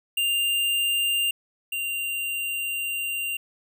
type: tone pair in turn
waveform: square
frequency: 2794 / 2778 Hz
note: F7 / F7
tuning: 0 / -10 cents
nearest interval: unison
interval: 10 cents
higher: first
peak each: -22 / -27 dBFS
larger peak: first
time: 0.17-1.31 / 1.72-3.37 s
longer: second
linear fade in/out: 5 ms
effects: none